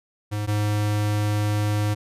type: tone pair in turn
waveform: square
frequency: 104.7 / 104.7 Hz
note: G#2 / G#2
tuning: +15 / +15 cents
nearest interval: unison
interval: 0 cents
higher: neither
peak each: -25 / -21 dBFS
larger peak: second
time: 0.31-0.47 / 0.47-1.95 s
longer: second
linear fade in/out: 20 ms
effects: resampled to 32000 Hz